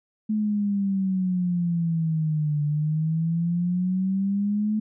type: exponential two-way sweep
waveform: sine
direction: down then up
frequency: 216.3 to 146.83 to 216.3 Hz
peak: -21 dBFS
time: 0.29-4.8 s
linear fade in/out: 10 ms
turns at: 2.63 s
effects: none